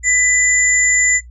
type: tone pair together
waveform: sine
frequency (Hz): 1997 / 7128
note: B6 / A8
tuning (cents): +19 / +22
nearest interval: octave + minor seventh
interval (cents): 2203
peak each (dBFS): -14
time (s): 0.03-1.21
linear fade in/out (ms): 50
effects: noise-tail reverb RT60 0.1 s tail -17 dB re dry + added 60 Hz sine -35 dBFS peak until 1.3 s